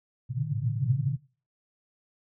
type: band-pass noise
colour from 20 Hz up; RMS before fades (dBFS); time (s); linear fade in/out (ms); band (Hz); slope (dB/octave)
pink; -28; 0.29-1.17; 20; 110 to 150; 96
effects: noise-tail reverb RT60 0.4 s tail -22 dB re dry